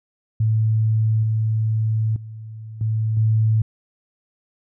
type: tone with level steps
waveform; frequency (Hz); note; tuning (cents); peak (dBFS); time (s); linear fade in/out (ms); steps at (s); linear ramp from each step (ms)
sine; 110; A2; 0; -15 / -17 / -32 / -18 / -14; 0.4-3.62; 5; 1.23 / 2.16 / 2.81 / 3.17; 2
effects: none